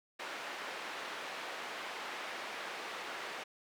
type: band-pass noise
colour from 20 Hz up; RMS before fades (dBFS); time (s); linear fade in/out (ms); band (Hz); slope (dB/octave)
white; -43; 0.19-3.44; 10; 390 to 2200; 12
effects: none